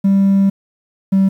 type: tone pair in turn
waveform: triangle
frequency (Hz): 196 / 193.08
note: G3 / G3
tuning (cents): 0 / -26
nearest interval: unison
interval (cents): 26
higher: first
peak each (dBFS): -6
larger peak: neither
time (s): 0.04-0.5 / 1.12-1.29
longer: first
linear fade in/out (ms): 10
effects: tanh soft clip ceiling -4 dBFS + 8-bit